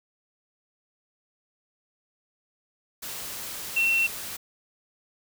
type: tone in noise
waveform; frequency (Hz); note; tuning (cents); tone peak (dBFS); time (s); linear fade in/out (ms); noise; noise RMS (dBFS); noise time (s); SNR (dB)
sine; 2711; E7; +48; -20; 3.76-4.07; 10; white; -36; 3.02-4.37; +13
effects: none